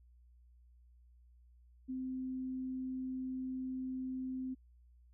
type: tone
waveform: sine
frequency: 258.8 Hz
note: C4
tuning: 19 cents flat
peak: -37 dBFS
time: 1.88-4.55 s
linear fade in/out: 20 ms
effects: added 60 Hz sine -60 dBFS peak until 5.13 s